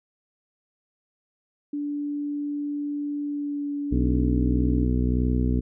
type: tone with pitch glide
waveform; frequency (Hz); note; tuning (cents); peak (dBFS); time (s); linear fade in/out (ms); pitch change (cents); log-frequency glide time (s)
sine; 290.7 to 287.4; D4 to D4; -18 to -37; -26; 1.73-4.85; 5; -19; 3.25-3.72
type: harmonic tone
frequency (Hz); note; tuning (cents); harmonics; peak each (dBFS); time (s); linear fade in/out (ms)
61.9; B1; +5; 1 / 2 / 3 / 4 / 5 / 6 / 7; -23 / -27 / -31 / -26 / -33 / -37 / -36; 3.91-5.61; 20
effects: none